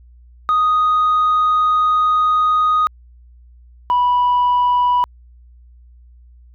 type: tone pair in turn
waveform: sine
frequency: 1244.5 / 982.4 Hz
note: D#6 / B5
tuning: 0 / -9 cents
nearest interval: major third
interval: 409 cents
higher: first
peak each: -10 dBFS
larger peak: neither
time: 0.49-2.87 / 3.9-5.04 s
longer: first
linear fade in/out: 0 ms
effects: tanh soft clip ceiling -10 dBFS + added 60 Hz sine -42 dBFS peak until 6.54 s